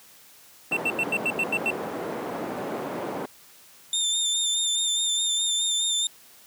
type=band-pass noise; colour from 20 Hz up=white; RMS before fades=-32 dBFS; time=0.71-3.26 s; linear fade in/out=5 ms; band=210 to 640 Hz; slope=12 dB/octave
type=tone bursts; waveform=triangle; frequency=2695 Hz; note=E7; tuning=38 cents sharp; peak=-20 dBFS; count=8; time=0.72-1.705 s; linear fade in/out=2 ms; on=47 ms; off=87 ms
type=tone with vibrato; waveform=25% pulse; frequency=3601 Hz; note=A7; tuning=39 cents sharp; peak=-18 dBFS; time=3.93-6.07 s; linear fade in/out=2 ms; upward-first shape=sine; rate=4.8 Hz; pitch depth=30 cents each way
effects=white hiss -52 dBFS RMS until 6.46 s + high-pass 80 Hz 12 dB/octave